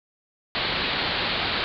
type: low-pass noise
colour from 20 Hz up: white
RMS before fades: -26 dBFS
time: 0.55-1.64 s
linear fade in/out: 0 ms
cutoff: 4500 Hz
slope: 96 dB/octave
effects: none